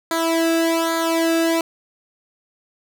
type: tone with flanger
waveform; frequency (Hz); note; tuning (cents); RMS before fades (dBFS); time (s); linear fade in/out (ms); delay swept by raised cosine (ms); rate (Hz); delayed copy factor
sawtooth; 329.6; E4; 0; -19; 0.11-1.61; 2; 0.36 to 0.95; 1.2; -0.9
effects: none